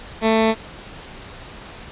15% pulse tone, 222 Hz, A3, 16 cents sharp, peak -8 dBFS, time 0.21-0.55 s, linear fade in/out 50 ms, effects pink hiss -38 dBFS RMS until 1.91 s + resampled to 8000 Hz

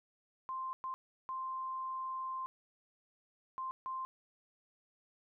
sine tone bursts at uneven times, 1046.5 Hz, C6, in tune, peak -37 dBFS, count 5, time 0.49-0.73 / 0.84-0.94 / 1.29-2.46 / 3.58-3.71 / 3.86-4.05 s, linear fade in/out 0 ms, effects none

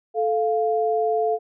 sine tone pair together, 437.7 / 698.5 Hz, A4 / F5, -9 / 0 cents, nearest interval minor sixth, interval 809 cents, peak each -21 / -22 dBFS, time 0.14-1.39 s, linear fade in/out 50 ms, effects none

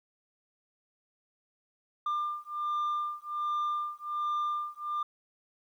sine beating tone pair, 1196 / 1197.3 Hz, D6 / D6, +31 / +33 cents, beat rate 1.3 Hz, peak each -31 dBFS, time 2.06-5.03 s, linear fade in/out 5 ms, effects tanh soft clip ceiling -27 dBFS + 11-bit

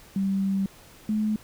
sine tone pair in turn, 194.5 / 214.2 Hz, G3 / A3, -13 / -46 cents, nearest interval major second, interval 167 cents, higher second, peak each -22 dBFS, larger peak neither, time 0.16-0.66 / 1.09-1.36 s, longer first, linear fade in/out 2 ms, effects pink hiss -51 dBFS RMS until 1.43 s

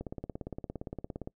click train, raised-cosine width 2 ms, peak -24 dBFS, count 23, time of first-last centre 0.01-1.274 s, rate 17.4 Hz, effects noise-tail reverb RT60 0.1 s tail -24 dB re dry

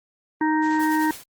harmonic tone, 311.1 Hz, D#4, in tune, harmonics 1 / 3 / 5 / 6, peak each -20 / -23 / -32 / -29 dBFS, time 0.41-1.11 s, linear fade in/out 2 ms
white noise with tremolo, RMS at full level -36 dBFS, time 0.61-1.24 s, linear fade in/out 50 ms, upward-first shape sine, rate 10 Hz, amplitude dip 50%
effects Opus 24 kbps

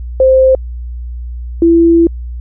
sine tone pair in turn, 523.3 / 334.8 Hz, C5 / E4, 0 / +27 cents, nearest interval minor sixth, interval 773 cents, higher first, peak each -4 dBFS, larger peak neither, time 0.2-0.55 / 1.62-2.07 s, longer second, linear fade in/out 2 ms, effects added 60 Hz sine -20 dBFS peak until 2.4 s

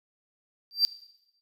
triangle tone with exponential growth, 4699 Hz, D8, in tune, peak -12 dBFS, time 0.71-0.85 s, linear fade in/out 0 ms, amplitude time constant 29 ms, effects noise-tail reverb RT60 0.9 s tail -19 dB re dry + tanh soft clip ceiling -13 dBFS

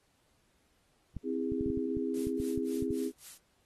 clicks, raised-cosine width 5 ms, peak -26 dBFS, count 12, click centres 1.167 / 1.52 / 1.61 / 1.662 / 1.702 / 1.774 / 1.97 / 2.27 / 2.401 / 2.577 / 2.825 / 2.907 s
sine chord, C augmented, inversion none, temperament just, 261.6 / 327 / 408.8 Hz, C4 / E4 / G#4, 0 / -14 / -27 cents, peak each -34 / -36 / -35 dBFS, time 1.23-3.12 s, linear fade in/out 50 ms
blue noise with tremolo, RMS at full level -46 dBFS, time 2.14-3.38 s, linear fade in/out 2 ms, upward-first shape sine, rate 3.7 Hz, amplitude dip 100%
effects pink hiss -72 dBFS RMS until 3.65 s + AAC 32 kbps

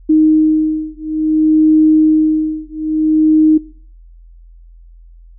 sine beating tone pair, 311.1 / 311.68 Hz, D#4 / D#4, 0 / +3 cents, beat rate 0.58 Hz, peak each -12 dBFS, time 0.09-3.58 s, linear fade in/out 10 ms, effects noise-tail reverb RT60 0.5 s tail -21 dB re dry + added 42 Hz sine -37 dBFS peak until 5.38 s

